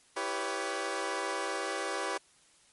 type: chord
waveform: 15% pulse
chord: C# half-diminished seventh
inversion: first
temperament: equal with one note detuned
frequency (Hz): 329.6 / 392 / 493.9 / 561.8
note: E4 / G4 / B4 / C#5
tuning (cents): 0 / 0 / 0 / +23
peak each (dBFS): -34 / -30 / -32 / -31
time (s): 0.16-2.18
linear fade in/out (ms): 10
effects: white hiss -63 dBFS RMS until 2.72 s + MP3 48 kbps